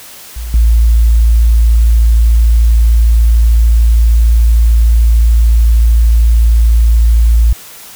sine tone with level steps, 56.7 Hz, A#1, 47 cents flat, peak -18 / -4 dBFS, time 0.36-7.53 s, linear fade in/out 5 ms, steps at 0.54 s, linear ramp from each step 2 ms, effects white hiss -33 dBFS RMS until 7.95 s

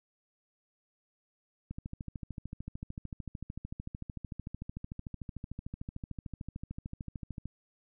click train, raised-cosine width 5 ms, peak -27 dBFS, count 78, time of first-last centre 1.71-7.456 s, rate 13.4 Hz, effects none

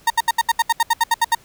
35% pulse tone bursts, 924 Hz, A#5, 16 cents flat, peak -11 dBFS, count 13, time 0.07-1.35 s, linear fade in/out 5 ms, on 32 ms, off 72 ms, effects pink hiss -51 dBFS RMS until 1.44 s

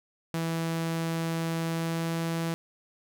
sawtooth tone with pitch glide, 164.6 to 165.55 Hz, E3 to E3, -2 to +8 cents, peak -24 dBFS, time 0.34-2.54 s, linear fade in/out 0 ms, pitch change +10 cents, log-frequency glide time 1.66-2.16 s, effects none

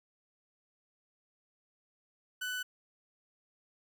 30% pulse tone, 1495 Hz, F#6, 17 cents sharp, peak -32 dBFS, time 2.41-2.63 s, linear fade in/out 10 ms, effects none

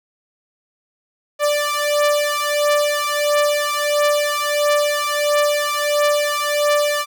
sawtooth beating tone pair, 587.3 / 588.8 Hz, D5 / D5, 0 / +4 cents, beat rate 1.5 Hz, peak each -15 dBFS, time 1.39-7.06 s, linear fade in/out 50 ms, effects none

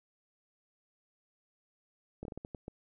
slowing click train, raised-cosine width 2 ms, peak -28 dBFS, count 8, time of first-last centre 2.23-2.681 s, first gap 22 ms, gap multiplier 1.35, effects none

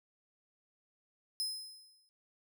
sawtooth tone with exponential decay, 5100 Hz, D#8, 42 cents sharp, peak -29 dBFS, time 1.4-2.09 s, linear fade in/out 0 ms, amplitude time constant 150 ms, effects none

